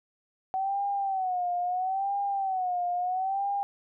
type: tone with vibrato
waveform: sine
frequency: 754 Hz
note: F#5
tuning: 32 cents sharp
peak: -26 dBFS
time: 0.54-3.63 s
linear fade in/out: 0 ms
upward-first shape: sine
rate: 0.75 Hz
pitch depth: 110 cents each way
effects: none